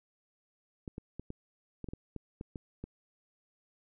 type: clicks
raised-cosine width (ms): 3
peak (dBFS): -27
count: 11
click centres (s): 0.878 / 0.981 / 1.196 / 1.304 / 1.843 / 1.887 / 1.935 / 2.163 / 2.411 / 2.558 / 2.84
effects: none